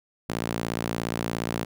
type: tone with high-pass filter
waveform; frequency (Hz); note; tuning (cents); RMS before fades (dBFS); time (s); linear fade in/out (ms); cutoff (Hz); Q
sawtooth; 57.1; A#1; -35; -30; 0.29-1.65; 10; 170; 0.84
effects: none